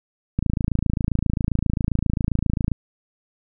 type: click train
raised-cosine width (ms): 5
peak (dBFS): -8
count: 65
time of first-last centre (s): 0.39-2.717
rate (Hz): 27.5
effects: none